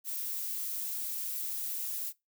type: noise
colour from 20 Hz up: violet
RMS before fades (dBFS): -36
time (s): 0.04-2.13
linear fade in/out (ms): 50
effects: noise-tail reverb RT60 0.2 s tail -21 dB re dry